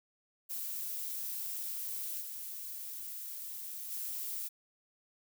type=noise with level steps; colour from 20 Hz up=violet; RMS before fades=-39 / -43 / -39 dBFS; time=0.49-4.49 s; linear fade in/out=20 ms; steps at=2.2 / 3.9 s; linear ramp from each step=20 ms; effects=none